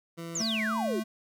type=tone; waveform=20% pulse; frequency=167.2 Hz; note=E3; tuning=25 cents sharp; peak=-32 dBFS; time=0.17-0.43 s; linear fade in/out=20 ms
type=exponential sweep; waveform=sine; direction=down; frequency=7400 to 329.6 Hz; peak=-29 dBFS; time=0.35-1 s; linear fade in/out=5 ms
type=tone with vibrato; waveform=square; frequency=220.2 Hz; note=A3; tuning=2 cents sharp; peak=-31 dBFS; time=0.39-1.04 s; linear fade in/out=20 ms; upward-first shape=triangle; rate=3.1 Hz; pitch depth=32 cents each way
effects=none